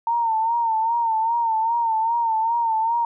sine tone with vibrato, 911 Hz, A#5, 40 cents flat, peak -18 dBFS, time 0.07-3.05 s, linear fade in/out 2 ms, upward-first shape sine, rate 2.5 Hz, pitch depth 63 cents each way, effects none

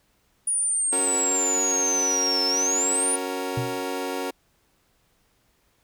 sine exponential two-way sweep, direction down then up, 9700 to 5274 to 9700 Hz, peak -21 dBFS, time 0.47-3.16 s, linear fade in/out 5 ms, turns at 2.46 s
25% pulse chord, F# major, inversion second, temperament equal, 277.2 / 370 / 466.2 Hz, C#4 / F#4 / A#4, 0 / 0 / 0 cents, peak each -28 dBFS, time 0.92-4.31 s, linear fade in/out 10 ms
sine tone with exponential decay, 124.3 Hz, B2, 12 cents sharp, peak -21 dBFS, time 3.57-3.85 s, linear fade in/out 5 ms, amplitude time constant 59 ms
effects pink hiss -66 dBFS RMS until 5.83 s

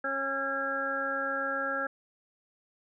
harmonic tone, 272.8 Hz, C#4, 28 cents flat, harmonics 1 / 2 / 3 / 5 / 6, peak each -41 / -35 / -42 / -33 / -33 dBFS, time 0.04-1.87 s, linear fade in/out 5 ms, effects none

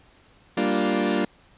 30% pulse chord, G minor seventh, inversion none, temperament equal, 196 / 233.1 / 293.7 / 349.2 Hz, G3 / Bb3 / D4 / F4, 0 / 0 / 0 / 0 cents, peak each -24 dBFS, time 0.57-1.25 s, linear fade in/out 5 ms, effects pink hiss -56 dBFS RMS until 1.57 s + resampled to 8000 Hz

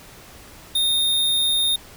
square tone, 3676 Hz, A#7, 25 cents flat, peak -18 dBFS, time 0.75-1.76 s, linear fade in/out 5 ms, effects pink hiss -44 dBFS RMS until 1.96 s

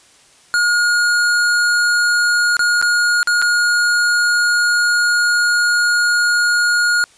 square tone with dropouts, 1433 Hz, F6, 44 cents sharp, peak -13 dBFS, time 0.54-7.04 s, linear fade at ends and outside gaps 0 ms, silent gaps 2.568-2.593 / 2.815-2.825 / 3.23-3.273 / 3.417-3.423 s, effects white hiss -49 dBFS RMS until 7.17 s + resampled to 22050 Hz

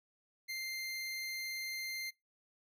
25% pulse tone, 2094 Hz, C7, 1 cent sharp, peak -35 dBFS, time 0.48-2.11 s, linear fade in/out 20 ms, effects noise-tail reverb RT60 0.2 s tail -24 dB re dry

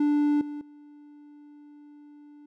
triangle tone with level steps, 293.7 Hz, D4, in tune, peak -18 / -31 / -45 dBFS, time 0-2.46 s, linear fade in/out 5 ms, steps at 0.41 / 0.61 s, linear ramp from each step 2 ms, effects none

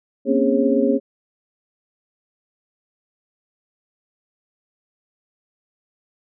sine tone cluster, 235.4 / 264.6 / 281.5 / 410.6 / 543 Hz, A#3 / C4 / C#4 / G#4 / C#5, +17 / +20 / +27 / -20 / -36 cents, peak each -21 dBFS, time 0.25-1 s, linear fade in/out 50 ms, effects none

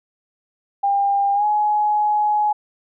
sine tone with pitch glide, 800 to 840.7 Hz, G5 to G#5, +35 to +21 cents, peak -15 dBFS, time 0.83-2.53 s, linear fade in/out 10 ms, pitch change +86 cents, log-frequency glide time 1.34-1.45 s, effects none

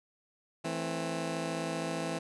15% pulse chord, A minor, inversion second, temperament just, 165 / 220 / 264 Hz, E3 / A3 / C4, +2 / 0 / +16 cents, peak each -29 / -35 / -32 dBFS, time 0.64-2.19 s, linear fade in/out 10 ms, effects resampled to 24000 Hz

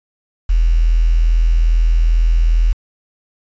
sine tone with quantisation, 41.2 Hz, E1, in tune, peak -9 dBFS, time 0.49-2.73 s, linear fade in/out 10 ms, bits 6, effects resampled to 16000 Hz

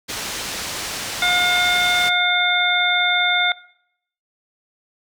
white low-pass noise, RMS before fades -28 dBFS, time 0.08-2.1 s, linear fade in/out 20 ms, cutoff 6500 Hz, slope 12 dB/octave
harmonic tone, 715 Hz, F5, 41 cents sharp, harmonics 1 / 2 / 3 / 5, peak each -24 / -20 / -20 / -20 dBFS, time 1.22-3.52 s, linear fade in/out 2 ms
effects noise-tail reverb RT60 0.7 s tail -20 dB re dry

